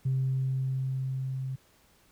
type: tone with level ramp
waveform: sine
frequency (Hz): 131.9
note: C3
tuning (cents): +14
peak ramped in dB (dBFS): -23 to -31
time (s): 0.05-1.56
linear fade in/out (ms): 10
effects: tanh soft clip ceiling -21 dBFS + pink hiss -63 dBFS RMS until 2.11 s

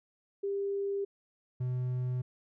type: tone pair in turn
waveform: sine / triangle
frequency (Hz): 398.1 / 125.87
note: G4 / B2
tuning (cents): +27 / +33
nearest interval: octave + minor sixth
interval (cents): 1994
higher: first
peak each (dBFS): -30 / -28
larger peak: second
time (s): 0.43-1.05 / 1.6-2.22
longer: neither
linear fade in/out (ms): 10
effects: none

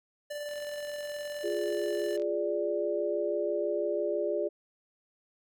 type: tone with tremolo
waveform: square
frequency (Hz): 587.3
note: D5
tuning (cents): 0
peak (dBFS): -35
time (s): 0.3-2.17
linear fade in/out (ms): 10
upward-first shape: square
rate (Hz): 19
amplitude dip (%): 25
type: click train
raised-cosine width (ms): 0.2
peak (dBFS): -34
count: 78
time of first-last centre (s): 0.49-2.22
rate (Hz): 44.5
type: chord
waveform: sine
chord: D diminished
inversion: first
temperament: equal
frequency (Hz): 349.2 / 415.3 / 587.3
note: F4 / Ab4 / D5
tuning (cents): 0 / 0 / 0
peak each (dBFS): -33 / -32 / -31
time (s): 1.43-4.49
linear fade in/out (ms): 20
effects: none

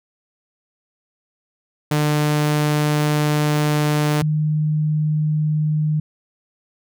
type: tone pair in turn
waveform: sawtooth / sine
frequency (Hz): 149.7 / 153.02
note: D3 / D#3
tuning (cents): +33 / -29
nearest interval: unison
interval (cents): 38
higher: second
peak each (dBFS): -12 / -16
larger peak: first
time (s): 1.91-4.22 / 4.22-6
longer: first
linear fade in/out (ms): 5
effects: none

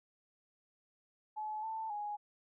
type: tone with pitch steps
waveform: sine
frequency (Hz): 857 / 886 / 831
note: A5 / A5 / G#5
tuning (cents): -46 / +12 / +1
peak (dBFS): -37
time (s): 1.36-2.17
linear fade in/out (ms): 20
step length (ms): 270
effects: none

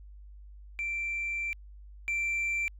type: tone pair in turn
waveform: sine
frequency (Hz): 2349 / 2349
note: D7 / D7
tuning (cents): 0 / 0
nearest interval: unison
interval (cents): 0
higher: neither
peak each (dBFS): -29 / -25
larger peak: second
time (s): 0.79-1.53 / 2.08-2.68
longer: first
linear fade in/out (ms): 0
effects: tanh soft clip ceiling -27 dBFS + added 50 Hz sine -46 dBFS peak until 2.79 s

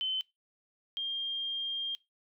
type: tone pair in turn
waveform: sine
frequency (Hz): 3061 / 3206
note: G7 / G7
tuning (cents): -42 / +38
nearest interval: minor second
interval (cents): 80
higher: second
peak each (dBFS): -30 / -31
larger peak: first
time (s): 0.01-0.21 / 0.97-1.95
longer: second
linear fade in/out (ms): 0
effects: noise-tail reverb RT60 0.2 s tail -21 dB re dry

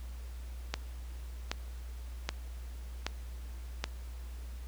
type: click train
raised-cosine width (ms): 0.2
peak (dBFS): -14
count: 5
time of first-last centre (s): 0.74-3.841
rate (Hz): 1.29
effects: added 60 Hz sine -40 dBFS peak until 4.67 s + pink hiss -57 dBFS RMS until 4.67 s

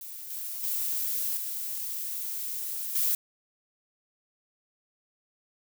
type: noise with level steps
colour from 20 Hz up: violet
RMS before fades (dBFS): -41 / -36 / -30 / -34 / -26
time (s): 0.01-3.15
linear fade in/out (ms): 2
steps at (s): 0.3 / 0.63 / 1.37 / 2.95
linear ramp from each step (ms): 5
effects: none

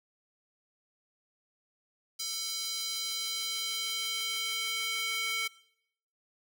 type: tone with high-pass filter sweep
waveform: square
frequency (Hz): 446.8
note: A4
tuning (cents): +27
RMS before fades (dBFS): -34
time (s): 2.19-5.48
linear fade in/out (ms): 10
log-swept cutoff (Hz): 4700 to 2300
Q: 2.1
effects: noise-tail reverb RT60 0.7 s tail -20 dB re dry

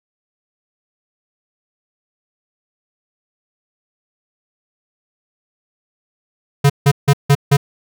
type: tone bursts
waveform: square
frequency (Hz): 141.3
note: C#3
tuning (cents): +34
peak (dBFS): -8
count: 5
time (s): 6.64-7.57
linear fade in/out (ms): 10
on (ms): 58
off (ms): 160
effects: none

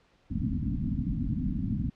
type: low-pass noise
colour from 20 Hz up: white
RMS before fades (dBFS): -30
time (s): 0.3-1.9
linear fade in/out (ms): 10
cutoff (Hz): 280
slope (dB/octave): 96
effects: pink hiss -65 dBFS RMS until 1.95 s + low-pass 4000 Hz 12 dB/octave

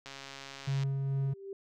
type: click train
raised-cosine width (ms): 0.2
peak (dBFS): -27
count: 107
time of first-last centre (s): 0.06-0.834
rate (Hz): 137
type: tone with tremolo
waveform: triangle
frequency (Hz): 136.7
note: C#3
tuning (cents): -24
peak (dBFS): -26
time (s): 0.67-1.34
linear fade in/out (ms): 10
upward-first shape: sine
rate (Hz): 2.3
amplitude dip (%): 25
type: tone with exponential growth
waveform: sine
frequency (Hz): 392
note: G4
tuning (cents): 0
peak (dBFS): -36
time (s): 1.02-1.53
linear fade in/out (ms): 2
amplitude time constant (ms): 110
effects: none

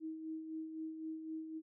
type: tone with tremolo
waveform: sine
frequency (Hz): 317.9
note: D#4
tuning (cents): +37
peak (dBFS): -39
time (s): 0-1.62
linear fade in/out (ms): 50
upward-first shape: sine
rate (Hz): 3.9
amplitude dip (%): 50
effects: none

